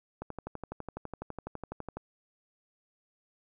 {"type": "click train", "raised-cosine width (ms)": 1, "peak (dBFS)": -24, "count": 22, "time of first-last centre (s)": [0.22, 1.97], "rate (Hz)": 12, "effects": []}